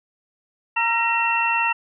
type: tone cluster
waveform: sine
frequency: 929 / 1355 / 1876 / 2709 Hz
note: A#5 / E6 / A#6 / E7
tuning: -6 / +47 / +11 / +47 cents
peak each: -22 / -28 / -27 / -21 dBFS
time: 0.76-1.73 s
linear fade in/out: 10 ms
effects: none